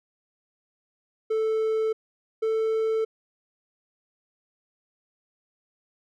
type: tone pair in turn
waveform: triangle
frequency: 440 / 442.8 Hz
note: A4 / A4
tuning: 0 / +11 cents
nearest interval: unison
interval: 11 cents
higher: second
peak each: -20 dBFS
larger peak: neither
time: 1.3-1.93 / 2.42-3.05 s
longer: neither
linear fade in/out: 10 ms
effects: none